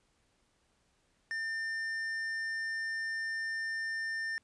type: tone with hard clipping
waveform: triangle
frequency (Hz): 1800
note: A6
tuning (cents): +39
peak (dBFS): -35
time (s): 1.31-4.38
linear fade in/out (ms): 0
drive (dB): 10
effects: pink hiss -73 dBFS RMS until 4.43 s + resampled to 22050 Hz